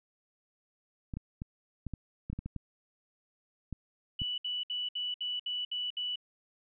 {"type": "clicks", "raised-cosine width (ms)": 5, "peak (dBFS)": -25, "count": 12, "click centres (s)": [1.138, 1.17, 1.419, 1.867, 1.937, 2.3, 2.33, 2.39, 2.46, 2.563, 3.727, 4.218]}
{"type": "tone bursts", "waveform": "sine", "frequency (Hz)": 2960, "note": "F#7", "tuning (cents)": 0, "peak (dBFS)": -32, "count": 8, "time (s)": [4.19, 6.158], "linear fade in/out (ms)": 5, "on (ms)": 190, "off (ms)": 64}
{"effects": []}